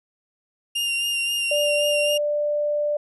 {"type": "tone with vibrato", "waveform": "40% pulse", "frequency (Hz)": 2794, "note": "F7", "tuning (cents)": 0, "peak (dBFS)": -21, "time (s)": [0.75, 2.18], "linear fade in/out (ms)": 10, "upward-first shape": "sine", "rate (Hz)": 3.8, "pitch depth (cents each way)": 21}
{"type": "tone with pitch glide", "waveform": "sine", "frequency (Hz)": [587.3, 591], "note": ["D5", "D5"], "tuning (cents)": [0, 11], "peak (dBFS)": -20, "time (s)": [1.51, 2.97], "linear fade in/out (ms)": 5, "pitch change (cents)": 11, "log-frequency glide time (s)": [1.65, 2.39]}
{"effects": ["resampled to 32000 Hz"]}